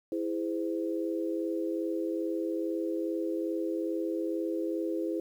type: chord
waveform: sine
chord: E augmented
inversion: none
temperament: just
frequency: 329.6 / 412 / 515 Hz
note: E4 / G#4 / B#4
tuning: 0 / -14 / -28 cents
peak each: -31 / -36 / -36 dBFS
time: 0.12-5.2 s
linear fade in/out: 2 ms
effects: 10-bit